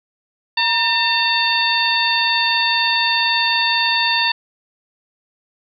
harmonic tone with a mistuned harmonic, 903 Hz, A5, 45 cents sharp, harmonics 1 / 2 / 3 / 4 / 5, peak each -21 / -21 / -21 / -21 / -21 dBFS, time 0.57-4.32 s, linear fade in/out 5 ms, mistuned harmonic 1, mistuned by +74 cents, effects none

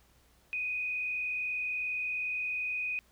sine tone with frequency modulation, 2489 Hz, D#7, in tune, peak -31 dBFS, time 0.53-2.99 s, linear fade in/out 0 ms, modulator 39.5 Hz, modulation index 1, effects added 60 Hz sine -66 dBFS peak until 3.11 s + pink hiss -66 dBFS RMS until 3.11 s

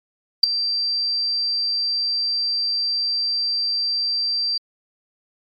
sine tone with ADSR envelope, 4699 Hz, D8, in tune, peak -3 dBFS, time 0.43-4.58 s, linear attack 8 ms, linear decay 5 ms, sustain -16 dB, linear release 8 ms, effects tanh soft clip ceiling 0 dBFS + MP3 64 kbps

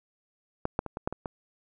clicks, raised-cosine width 1 ms, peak -13 / -11 / -21 / -20 / -13 / -21 / -19 dBFS, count 7, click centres 0.654 / 0.791 / 0.863 / 0.971 / 1.075 / 1.126 / 1.258 s, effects none

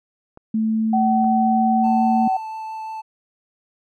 clicks, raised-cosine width 1 ms, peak -27 / -25 / -28 dBFS, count 3, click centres 0.374 / 1.244 / 1.864 s
sine tone with pitch glide, 220 to 226.4 Hz, A3 to A3, 0 to +50 cents, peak -17 dBFS, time 0.54-2.28 s, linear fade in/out 5 ms, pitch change +50 cents, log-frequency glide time 0.64-2.07 s
sine tone, 758 Hz, F#5, 42 cents sharp, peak -17 dBFS, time 0.93-2.37 s, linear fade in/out 5 ms
triangle tone with vibrato, 880 Hz, A5, in tune, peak -26 dBFS, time 1.83-3.02 s, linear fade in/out 20 ms, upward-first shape triangle, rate 5.8 Hz, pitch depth 8 cents each way
effects none

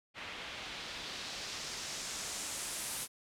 white noise with low-pass filter sweep, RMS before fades -42 dBFS, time 0.14-3.08 s, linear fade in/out 50 ms, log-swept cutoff 2600 to 11000 Hz, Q 1.4, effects none

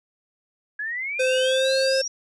sine exponential sweep, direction up, 1661.2 to 5770 Hz, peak -26 dBFS, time 0.79-2.08 s, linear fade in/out 5 ms
square tone with pitch glide, 516 to 532 Hz, C5 to C5, -24 to +29 cents, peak -20 dBFS, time 1.19-2.02 s, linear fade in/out 10 ms, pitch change +53 cents, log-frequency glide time 1.41-1.71 s
effects resampled to 24000 Hz

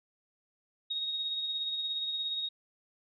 sine tone with tremolo, 3753 Hz, A#7, 11 cents sharp, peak -30 dBFS, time 0.9-2.49 s, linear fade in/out 10 ms, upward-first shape sine, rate 17 Hz, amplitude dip 35%, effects none

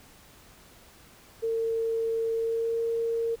sine tone with pitch glide, 453.7 to 459.8 Hz, A#4 to A#4, -47 to -24 cents, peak -25 dBFS, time 1.42-3.36 s, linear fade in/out 20 ms, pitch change +23 cents, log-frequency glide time 2.35-2.81 s, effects pink hiss -54 dBFS RMS until 3.4 s

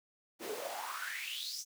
pink noise with high-pass filter sweep, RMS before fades -41 dBFS, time 0.39-1.65 s, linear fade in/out 50 ms, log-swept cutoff 310 to 6400 Hz, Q 6.8, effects none

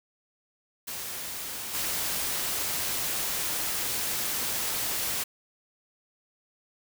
white noise with level steps, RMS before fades -36 / -30 dBFS, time 0.87-5.24 s, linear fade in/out 10 ms, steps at 1.73 s, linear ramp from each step 20 ms, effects none

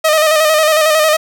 sawtooth tone with vibrato, 622 Hz, D#5, 1 cent flat, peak -5 dBFS, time 0.04-1.17 s, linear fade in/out 10 ms, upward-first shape square, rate 11 Hz, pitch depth 41 cents each way, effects 7-bit

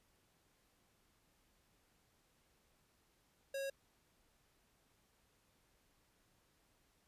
square tone, 547 Hz, C#5, 23 cents flat, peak -40 dBFS, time 3.54-3.7 s, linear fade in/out 5 ms, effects pink hiss -75 dBFS RMS until 7.07 s + resampled to 32000 Hz

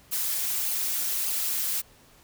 blue noise with flanger, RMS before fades -28 dBFS, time 0.11-1.82 s, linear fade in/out 20 ms, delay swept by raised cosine 0.52 to 6.32 ms, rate 1.7 Hz, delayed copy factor -0.5, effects pink hiss -56 dBFS RMS until 2.23 s

